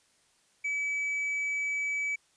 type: tone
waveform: triangle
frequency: 2290 Hz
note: D7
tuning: 44 cents flat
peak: -27 dBFS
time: 0.64-2.16 s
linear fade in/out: 10 ms
effects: white hiss -67 dBFS RMS until 2.36 s + resampled to 22050 Hz